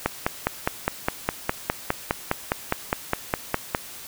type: click train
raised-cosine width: 0.5 ms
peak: -5 dBFS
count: 19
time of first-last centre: 0.06-3.749 s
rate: 4.88 Hz
effects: white hiss -40 dBFS RMS until 4.07 s